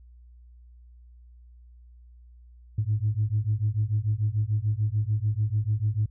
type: beating tone pair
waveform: sine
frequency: 103.3 / 110.1 Hz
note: G#2 / A2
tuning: -9 / +2 cents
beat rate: 6.8 Hz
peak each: -25 dBFS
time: 2.78-6.06 s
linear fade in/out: 5 ms
effects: tanh soft clip ceiling -16 dBFS + added 60 Hz sine -48 dBFS peak until 6.1 s